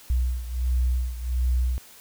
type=beating tone pair; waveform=sine; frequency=61.74 / 63.14 Hz; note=B1 / B1; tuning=0 / +39 cents; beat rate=1.4 Hz; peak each=-23 / -27 dBFS; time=0.1-1.78 s; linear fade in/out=0 ms; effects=white hiss -49 dBFS RMS until 2 s